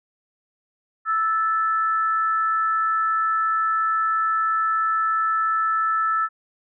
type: tone pair together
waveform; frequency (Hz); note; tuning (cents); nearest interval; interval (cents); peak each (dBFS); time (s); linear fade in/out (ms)
sine; 1318.5 / 1747.1; E6 / A6; 0 / -13; perfect fourth; 487; -19 / -28; 1.05-6.29; 50
effects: none